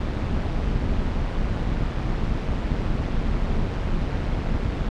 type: noise with amplitude modulation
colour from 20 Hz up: brown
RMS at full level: -21 dBFS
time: 0-4.89 s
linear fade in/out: 5 ms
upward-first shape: sine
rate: 187 Hz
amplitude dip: 60%
effects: low-pass 4000 Hz 12 dB/octave